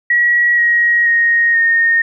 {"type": "tone with pitch steps", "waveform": "sine", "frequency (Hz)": [1918, 1892.7, 1867.7, 1843.1], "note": ["A#6", "A#6", "A#6", "A#6"], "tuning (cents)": [49, 26, 3, -20], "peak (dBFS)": -9, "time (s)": [0.1, 2.02], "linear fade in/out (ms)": 5, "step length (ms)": 480, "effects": []}